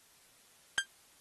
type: tone with exponential decay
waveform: 30% pulse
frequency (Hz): 1589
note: G6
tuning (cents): +23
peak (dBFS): -18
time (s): 0.78-0.86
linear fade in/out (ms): 0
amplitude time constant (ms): 16
effects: white hiss -63 dBFS RMS until 1.2 s + AAC 32 kbps